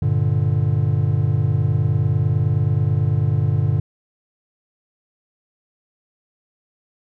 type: chord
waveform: triangle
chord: G minor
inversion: none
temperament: just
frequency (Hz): 98 / 117.6 / 147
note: G2 / Bb2 / D3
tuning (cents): 0 / +16 / +2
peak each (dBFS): -18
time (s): 0.02-3.8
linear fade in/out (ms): 5
effects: none